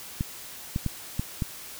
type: clicks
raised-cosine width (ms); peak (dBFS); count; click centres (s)
5; -14; 5; 0.209 / 0.761 / 0.863 / 1.195 / 1.422
effects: white hiss -42 dBFS RMS until 1.79 s